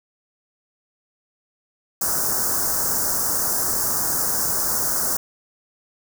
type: band-stop noise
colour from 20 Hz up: white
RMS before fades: -22 dBFS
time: 2.01-5.17 s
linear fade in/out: 5 ms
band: 1600 to 5200 Hz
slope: 48 dB/octave
effects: none